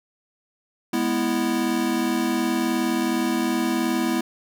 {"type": "chord", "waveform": "square", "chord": "E major", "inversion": "first", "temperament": "equal", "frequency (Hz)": [207.7, 246.9, 329.6], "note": ["G#3", "B3", "E4"], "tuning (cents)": [0, 0, 0], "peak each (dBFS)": [-29, -25, -25], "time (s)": [0.93, 4.21], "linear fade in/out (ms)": 5, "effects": []}